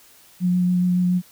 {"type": "tone with vibrato", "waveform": "sine", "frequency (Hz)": 179.7, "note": "F3", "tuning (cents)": 50, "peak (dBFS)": -16, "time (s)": [0.4, 1.22], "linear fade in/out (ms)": 50, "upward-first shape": "sine", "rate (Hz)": 7.1, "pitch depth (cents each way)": 12, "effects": ["white hiss -51 dBFS RMS until 1.31 s"]}